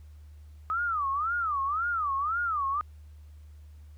sine tone with vibrato, 1244.5 Hz, D#6, in tune, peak -26 dBFS, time 0.7-2.81 s, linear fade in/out 0 ms, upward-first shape sine, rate 1.9 Hz, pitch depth 240 cents each way, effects added 75 Hz sine -46 dBFS peak until 3.97 s + pink hiss -68 dBFS RMS until 3.97 s

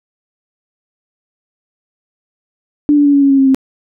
sine tone with pitch steps, 293.8 / 289.6 / 285.4 / 281.3 / 277.3 / 273.3 / 269.4 / 265.6 Hz, D4 / D4 / D4 / C#4 / C#4 / C#4 / C#4 / C4, +1 / -24 / -49 / +26 / +1 / -24 / -49 / +26 cents, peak -6 dBFS, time 2.89-3.546 s, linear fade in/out 0 ms, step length 82 ms, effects none

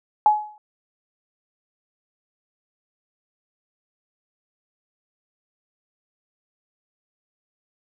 sine tone with exponential decay, 846 Hz, G#5, 32 cents sharp, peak -9 dBFS, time 0.26-0.58 s, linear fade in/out 1 ms, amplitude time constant 68 ms, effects none

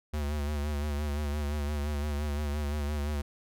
square tone with vibrato, 73.5 Hz, D2, 2 cents sharp, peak -30 dBFS, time 0.13-3.22 s, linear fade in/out 10 ms, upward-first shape sine, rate 5.8 Hz, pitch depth 49 cents each way, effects none

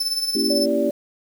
40% pulse tone with tremolo, 5274 Hz, E8, in tune, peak -18 dBFS, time 0-0.66 s, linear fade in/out 5 ms, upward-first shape sine, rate 18 Hz, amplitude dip 60%
sine chord, A# diminished seventh, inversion none, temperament equal, 233.1 / 277.2 / 329.6 / 392 Hz, A#3 / C#4 / E4 / G4, 0 / 0 / 0 / 0 cents, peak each -25 dBFS, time 0.35-0.9 s, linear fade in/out 5 ms
sine tone, 580 Hz, D5, 22 cents flat, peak -21 dBFS, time 0.5-0.91 s, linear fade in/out 5 ms
effects 7-bit

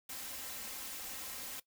white noise with comb filter, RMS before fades -44 dBFS, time 0.09-1.6 s, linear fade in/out 5 ms, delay 3.8 ms, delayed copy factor +0.55, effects noise-tail reverb RT60 0.1 s tail -18 dB re dry

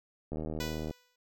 click train, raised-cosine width 2 ms, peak -24 dBFS, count 47, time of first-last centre 0.32-0.91 s, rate 78 Hz
5% pulse tone with exponential decay, 493.9 Hz, B4, in tune, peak -23 dBFS, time 0.6-1.16 s, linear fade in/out 5 ms, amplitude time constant 120 ms
effects none

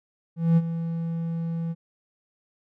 triangle tone with ADSR envelope, 166.1 Hz, E3, 13 cents sharp, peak -12 dBFS, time 0.36-1.75 s, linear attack 210 ms, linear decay 40 ms, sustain -12 dB, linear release 39 ms, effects none

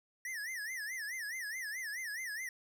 square tone with vibrato, 1864.7 Hz, A#6, in tune, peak -39 dBFS, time 0.25-2.49 s, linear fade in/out 2 ms, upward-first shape sine, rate 4.7 Hz, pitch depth 200 cents each way, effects none

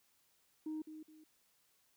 sine tone with echo, 311.1 Hz, D#4, in tune, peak -37 dBFS, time 0.66-0.82 s, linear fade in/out 5 ms, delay 210 ms, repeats 2, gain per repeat -10 dB, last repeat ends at 1.24 s, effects tanh soft clip ceiling -36 dBFS + white hiss -74 dBFS RMS until 1.96 s

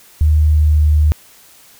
sine tone with pitch glide, 76.6 to 75.81 Hz, D#2 to D#2, -27 to -44 cents, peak -8 dBFS, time 0.21-1.12 s, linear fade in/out 0 ms, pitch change -17 cents, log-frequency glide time 0.42-0.84 s, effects white hiss -45 dBFS RMS until 1.79 s

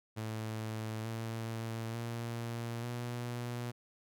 sawtooth tone with pitch steps, 110 / 113.42 / 116.95 / 120.58 Hz, A2 / A#2 / A#2 / B2, 0 / -47 / +6 / -41 cents, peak -33 dBFS, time 0.16-3.72 s, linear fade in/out 20 ms, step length 890 ms, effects none

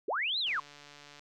sine linear two-way sweep, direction up then down, 311.1 to 4186 to 965 Hz, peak -29 dBFS, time 0.08-0.6 s, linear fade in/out 5 ms, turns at 0.39 s
click train, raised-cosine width 0.2 ms, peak -34 dBFS, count 106, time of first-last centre 0.47-1.194 s, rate 145 Hz
effects none

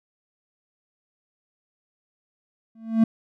triangle tone with exponential growth, 224.5 Hz, A3, 35 cents sharp, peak -9 dBFS, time 2.75-3.04 s, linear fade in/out 5 ms, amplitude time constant 63 ms, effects none

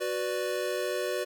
square chord, B minor, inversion second, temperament equal, 370 / 493.9 / 587.3 Hz, F#4 / B4 / D5, 0 / 0 / 0 cents, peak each -34 dBFS, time 0-1.25 s, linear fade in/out 20 ms, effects none

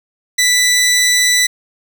15% pulse tone, 1979 Hz, B6, 3 cents sharp, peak -4 dBFS, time 0.38-1.47 s, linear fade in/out 10 ms, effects none

